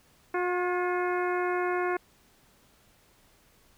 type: harmonic tone with a mistuned harmonic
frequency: 358.9 Hz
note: F4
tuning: 47 cents sharp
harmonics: 1 / 2 / 3 / 4 / 5 / 6 / 7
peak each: -28 / -33 / -34 / -36 / -38 / -40 / -47 dBFS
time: 0.34-1.97 s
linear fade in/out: 5 ms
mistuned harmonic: 5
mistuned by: -54 cents
effects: pink hiss -62 dBFS RMS until 3.77 s